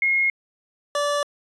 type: tone pair in turn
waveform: sine / 25% pulse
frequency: 2153 / 579.9 Hz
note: C7 / D5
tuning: +49 / -22 cents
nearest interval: octave + major seventh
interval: 2271 cents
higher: first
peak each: -17 dBFS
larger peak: neither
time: 0.02-0.3 / 0.95-1.23 s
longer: neither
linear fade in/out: 2 ms
effects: resampled to 22050 Hz